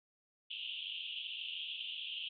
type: band-pass noise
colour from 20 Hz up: white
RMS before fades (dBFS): -43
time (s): 0.5-2.29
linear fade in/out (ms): 10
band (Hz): 2700 to 3400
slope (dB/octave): 96
effects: none